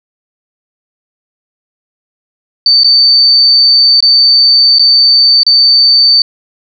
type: tone with dropouts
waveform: sine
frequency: 4565 Hz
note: D8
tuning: 50 cents flat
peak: -3 dBFS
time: 2.66-6.22 s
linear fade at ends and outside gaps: 2 ms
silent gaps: 2.835-2.844 / 4.005-4.025 / 4.786-4.794 / 5.433-5.465 s
effects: none